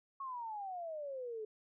sine exponential sweep, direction down, 1108.7 to 422 Hz, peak -40 dBFS, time 0.2-1.45 s, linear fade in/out 5 ms, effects none

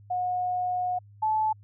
sine tone pair in turn, 725 / 867.6 Hz, F#5 / A5, -35 / -25 cents, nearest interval minor third, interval 310 cents, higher second, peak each -25 / -22 dBFS, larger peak second, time 0.1-0.99 / 1.22-1.53 s, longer first, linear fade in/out 10 ms, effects added 102 Hz sine -49 dBFS peak until 1.63 s

